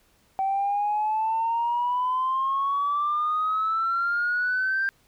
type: exponential sweep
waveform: sine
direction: up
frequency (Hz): 768 to 1587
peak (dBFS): -21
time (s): 0.39-4.89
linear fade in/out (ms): 0
effects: tanh soft clip ceiling -18 dBFS + pink hiss -63 dBFS RMS until 5.07 s